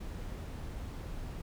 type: noise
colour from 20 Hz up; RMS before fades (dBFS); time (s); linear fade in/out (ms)
brown; -41; 0-1.42; 10
effects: none